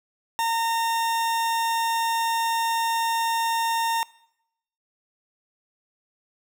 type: tone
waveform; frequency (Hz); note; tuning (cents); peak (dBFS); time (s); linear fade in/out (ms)
40% pulse; 916; A#5; -31; -21; 0.39-4.03; 0
effects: noise-tail reverb RT60 0.8 s tail -22 dB re dry